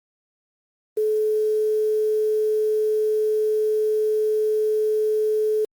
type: tone with quantisation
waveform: sine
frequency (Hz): 430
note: A4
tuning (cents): -40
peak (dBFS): -18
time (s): 0.97-5.65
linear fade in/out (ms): 5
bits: 7
effects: Opus 24 kbps